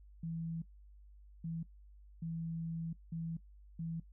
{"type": "tone bursts at uneven times", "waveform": "sine", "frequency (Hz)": 164.81, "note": "E3", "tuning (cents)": 0, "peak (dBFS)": -37, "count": 5, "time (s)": [[0.23, 0.62], [1.44, 1.63], [2.22, 2.93], [3.12, 3.37], [3.79, 4]], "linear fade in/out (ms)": 5, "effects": ["noise-tail reverb RT60 0.1 s tail -19 dB re dry", "added 50 Hz sine -55 dBFS peak until 4.12 s"]}